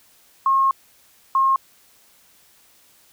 sine tone pair in turn, 1079 / 1073.2 Hz, C#6 / C6, -47 / +44 cents, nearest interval unison, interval 9 cents, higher first, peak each -14 dBFS, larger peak neither, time 0.46-0.71 / 1.35-1.56 s, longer first, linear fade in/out 2 ms, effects white hiss -55 dBFS RMS until 3.12 s

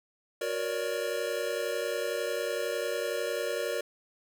square tone cluster, 366.6 / 470 / 563 / 594 Hz, F#4 / A#4 / C#5 / D5, -16 / +14 / +27 / +20 cents, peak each -39 / -34 / -36 / -37 dBFS, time 0.41-3.81 s, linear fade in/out 5 ms, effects none

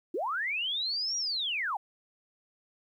sine linear two-way sweep, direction up then down, 293.7 to 5760 to 728 Hz, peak -29 dBFS, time 0.14-1.77 s, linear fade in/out 5 ms, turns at 1.17 s, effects 11-bit

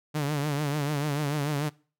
sawtooth tone with vibrato, 146.4 Hz, D3, 5 cents flat, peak -22 dBFS, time 0.14-1.7 s, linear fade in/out 20 ms, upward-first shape triangle, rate 6.8 Hz, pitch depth 100 cents each way, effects noise-tail reverb RT60 0.4 s tail -23 dB re dry

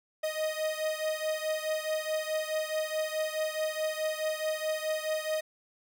45% pulse beating tone pair, 622 / 626.7 Hz, D#5 / D#5, -1 / +12 cents, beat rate 4.7 Hz, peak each -32 / -34 dBFS, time 0.23-5.41 s, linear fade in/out 10 ms, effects none

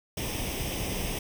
pink noise with comb filter, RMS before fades -32 dBFS, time 0.17-1.19 s, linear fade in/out 5 ms, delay 0.35 ms, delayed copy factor +0.7, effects none

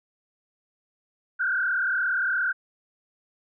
sine tone with frequency modulation, 1500 Hz, F#6, 23 cents sharp, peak -22 dBFS, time 1.39-2.53 s, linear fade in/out 20 ms, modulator 37.2 Hz, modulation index 2.2, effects none

